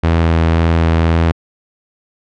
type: tone with vibrato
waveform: sawtooth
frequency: 82.41 Hz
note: E2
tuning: in tune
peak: -6 dBFS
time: 0.03-1.32 s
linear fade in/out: 10 ms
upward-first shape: sine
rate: 1.9 Hz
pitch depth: 10 cents each way
effects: low-pass 3000 Hz 12 dB/octave